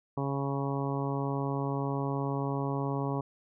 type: harmonic tone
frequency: 138.59 Hz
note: C#3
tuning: in tune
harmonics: 1 / 2 / 3 / 4 / 5 / 6 / 7 / 8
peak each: -32 / -35 / -37 / -41 / -42 / -42 / -40 / -42 dBFS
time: 0.17-3.21 s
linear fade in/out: 5 ms
effects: none